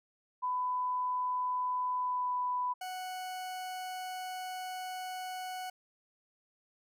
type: tone with pitch glide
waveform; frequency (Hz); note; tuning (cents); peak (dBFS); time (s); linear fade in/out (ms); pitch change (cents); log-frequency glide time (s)
sine; 1000 to 993.7; B5 to B5; +21 to +10; -30; 0.42-2.74; 20; -11; 1.98-2.34
type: tone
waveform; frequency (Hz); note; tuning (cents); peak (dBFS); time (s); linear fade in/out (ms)
40% pulse; 740; F#5; 0; -37; 2.81-5.7; 5
effects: none